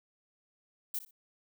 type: noise with echo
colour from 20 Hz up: violet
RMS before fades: -35 dBFS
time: 0.94-0.99 s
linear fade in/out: 5 ms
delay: 60 ms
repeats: 2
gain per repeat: -14 dB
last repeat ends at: 1.11 s
effects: none